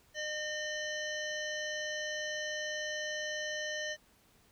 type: harmonic tone with a mistuned harmonic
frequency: 609 Hz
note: D#5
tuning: 37 cents flat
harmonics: 1 / 3 / 5 / 7 / 9 / 10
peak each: -40 / -38 / -43 / -50 / -51 / -46 dBFS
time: 0.14-3.97 s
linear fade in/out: 50 ms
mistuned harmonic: 7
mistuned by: -62 cents
effects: pink hiss -66 dBFS RMS until 4.51 s